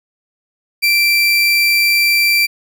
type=tone; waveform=30% pulse; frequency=2349 Hz; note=D7; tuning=in tune; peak=-8 dBFS; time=0.82-2.47 s; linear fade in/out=20 ms; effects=none